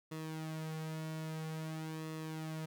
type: tone with flanger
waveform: sawtooth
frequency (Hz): 158.2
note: D#3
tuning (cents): +29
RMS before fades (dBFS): -42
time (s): 0.11-2.66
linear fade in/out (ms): 10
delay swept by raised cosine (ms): 1.3 to 3.9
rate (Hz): 0.5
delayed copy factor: -0.6
effects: none